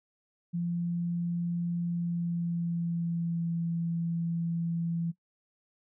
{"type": "tone with pitch glide", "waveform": "sine", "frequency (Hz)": [172.2, 168.07], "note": ["F3", "E3"], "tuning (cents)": [-24, 34], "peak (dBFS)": -28, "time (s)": [0.53, 5.12], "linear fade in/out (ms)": 20, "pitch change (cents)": -42, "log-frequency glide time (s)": [1.86, 3.5], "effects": ["noise-tail reverb RT60 0.1 s tail -19 dB re dry"]}